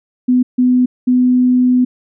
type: tone bursts at uneven times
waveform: sine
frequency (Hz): 250.6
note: B3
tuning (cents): +25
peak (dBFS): -8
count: 3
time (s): 0.28-0.43 / 0.58-0.86 / 1.07-1.85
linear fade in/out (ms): 10
effects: none